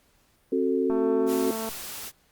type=chord; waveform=sine; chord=F# diminished; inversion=second; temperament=just; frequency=266.4 / 370 / 444 Hz; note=C4 / F#4 / A4; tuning=+31 / 0 / +16 cents; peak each=-26 dBFS; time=0.52-1.51 s; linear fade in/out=5 ms
type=click train; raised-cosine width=1 ms; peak=-21 dBFS; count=177; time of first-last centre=0.9-1.689 s; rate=223 Hz
type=noise; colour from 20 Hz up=white; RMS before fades=-37 dBFS; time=1.26-2.12 s; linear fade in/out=50 ms
effects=pink hiss -64 dBFS RMS until 2.31 s + Opus 48 kbps